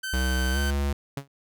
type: tone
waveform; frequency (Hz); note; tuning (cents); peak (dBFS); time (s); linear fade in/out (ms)
sawtooth; 1538; G6; -33; -26; 0.03-0.71; 10
type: tone with pitch glide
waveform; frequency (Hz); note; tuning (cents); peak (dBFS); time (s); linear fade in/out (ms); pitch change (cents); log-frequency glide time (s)
square; 64.5 to 70.34; C2 to C#2; -24 to +26; -24; 0.13-0.93; 5; +150; 0.52-0.58
type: tone with exponential decay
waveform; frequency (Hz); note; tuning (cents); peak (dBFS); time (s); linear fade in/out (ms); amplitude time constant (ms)
sawtooth; 138.9; C#3; +4; -24; 1.17-1.28; 5; 22
effects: none